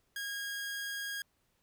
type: tone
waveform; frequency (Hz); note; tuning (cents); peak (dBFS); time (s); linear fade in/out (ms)
sawtooth; 1634; G#6; -29; -33; 0.16-1.22; 2
effects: pink hiss -75 dBFS RMS until 1.62 s